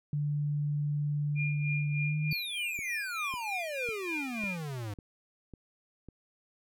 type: tone with pitch glide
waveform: sine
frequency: 146.83 to 152.01 Hz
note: D3 to D#3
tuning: 0 to -40 cents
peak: -28 dBFS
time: 0.13-2.33 s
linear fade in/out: 2 ms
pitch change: +60 cents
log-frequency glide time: 2.03-2.17 s
type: tone with tremolo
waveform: sine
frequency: 2409 Hz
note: D7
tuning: 43 cents sharp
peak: -32 dBFS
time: 1.35-4.58 s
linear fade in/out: 50 ms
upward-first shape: sine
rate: 3.3 Hz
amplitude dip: 75%
type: exponential sweep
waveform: square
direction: down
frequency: 4635 to 98.7 Hz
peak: -36 dBFS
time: 2.31-4.94 s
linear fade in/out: 5 ms
type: click train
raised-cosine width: 3 ms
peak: -33 dBFS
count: 7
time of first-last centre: 2.79-6.087 s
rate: 1.82 Hz
effects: none